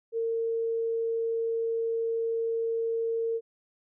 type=tone; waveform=sine; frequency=456.5 Hz; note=A#4; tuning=36 cents flat; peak=-26 dBFS; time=0.12-3.41 s; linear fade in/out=50 ms; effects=none